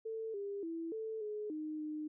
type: tone with pitch steps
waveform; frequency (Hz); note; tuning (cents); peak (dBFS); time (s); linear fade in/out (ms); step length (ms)
sine; 445.4 / 401.6 / 330 / 441.5 / 422 / 308.2 / 305.3; A4 / G4 / E4 / A4 / G#4 / D#4 / D#4; +21 / +42 / +2 / +6 / +28 / -16 / -33; -38; 0.05-2.08; 10; 290
effects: none